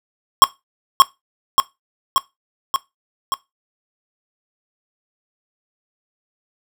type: tone with echo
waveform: square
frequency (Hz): 1084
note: C#6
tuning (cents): -39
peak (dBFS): -3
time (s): 0.42-0.44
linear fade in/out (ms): 0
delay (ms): 580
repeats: 5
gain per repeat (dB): -3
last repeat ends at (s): 3.34
effects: noise-tail reverb RT60 0.2 s tail -19 dB re dry